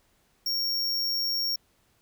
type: tone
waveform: square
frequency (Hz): 5530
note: F8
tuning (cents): -18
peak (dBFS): -26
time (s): 0.46-1.56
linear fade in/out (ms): 5
effects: pink hiss -67 dBFS RMS until 2.01 s